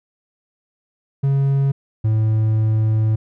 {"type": "tone pair in turn", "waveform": "triangle", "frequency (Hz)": [137.8, 109.37], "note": ["C#3", "A2"], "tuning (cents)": [-10, -10], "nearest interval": "major third", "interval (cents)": 400, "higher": "first", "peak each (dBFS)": [-12, -12], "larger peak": "neither", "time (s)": [[1.23, 1.72], [2.04, 3.16]], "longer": "second", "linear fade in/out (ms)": 10, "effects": []}